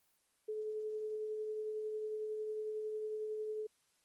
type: tone with tremolo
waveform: sine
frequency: 430.2 Hz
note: A4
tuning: 39 cents flat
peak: -36 dBFS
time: 0.48-3.67 s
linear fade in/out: 10 ms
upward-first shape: triangle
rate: 11 Hz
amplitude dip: 30%
effects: white hiss -75 dBFS RMS until 4.04 s + Opus 24 kbps